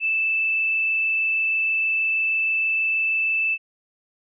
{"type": "tone with frequency modulation", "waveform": "sine", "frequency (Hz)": 2637, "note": "E7", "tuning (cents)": 0, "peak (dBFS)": -19, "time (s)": [0, 3.58], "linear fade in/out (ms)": 50, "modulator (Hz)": 26.3, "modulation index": 0.51, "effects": []}